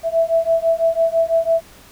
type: beating tone pair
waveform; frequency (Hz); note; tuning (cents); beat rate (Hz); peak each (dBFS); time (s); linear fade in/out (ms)
sine; 657 / 663; E5 / E5; -6 / +10; 6; -17; 0.03-1.62; 50
effects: pink hiss -45 dBFS RMS until 1.91 s